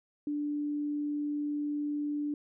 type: tone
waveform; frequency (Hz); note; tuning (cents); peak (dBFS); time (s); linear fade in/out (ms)
sine; 293.7; D4; 0; -30; 0.27-2.34; 2
effects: none